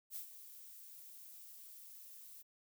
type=noise with ADSR envelope; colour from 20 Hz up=violet; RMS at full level=-44 dBFS; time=0.1-2.43 s; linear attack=60 ms; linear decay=100 ms; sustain=-11 dB; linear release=20 ms; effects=none